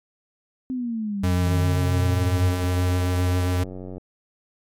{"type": "exponential sweep", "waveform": "sine", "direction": "down", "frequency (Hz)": [261.6, 86.7], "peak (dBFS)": -24, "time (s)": [0.7, 2.64], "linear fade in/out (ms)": 0}
{"type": "tone with vibrato", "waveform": "square", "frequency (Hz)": 90, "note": "F#2", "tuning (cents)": -47, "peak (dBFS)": -20, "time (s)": [1.23, 3.64], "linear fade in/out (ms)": 10, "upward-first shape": "triangle", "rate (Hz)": 7.6, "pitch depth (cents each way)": 12}
{"type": "click train", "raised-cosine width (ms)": 2, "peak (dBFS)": -23, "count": 233, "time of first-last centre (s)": [1.47, 3.981], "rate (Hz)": 92.4}
{"effects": ["MP3 96 kbps"]}